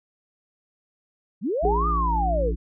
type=linear two-way sweep; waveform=sine; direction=up then down; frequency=154.4 to 1244.5 to 401.4 Hz; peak=-22 dBFS; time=1.41-2.53 s; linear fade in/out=50 ms; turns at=1.88 s
type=harmonic tone; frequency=56.4 Hz; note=A1; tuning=44 cents sharp; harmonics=1 / 3 / 5 / 6; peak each=-23 / -33 / -37 / -39 dBFS; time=1.62-2.56 s; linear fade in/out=20 ms
type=tone with exponential decay; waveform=sine; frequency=411.5 Hz; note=G#4; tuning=16 cents flat; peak=-18 dBFS; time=1.65-2.16 s; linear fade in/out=1 ms; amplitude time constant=110 ms
effects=none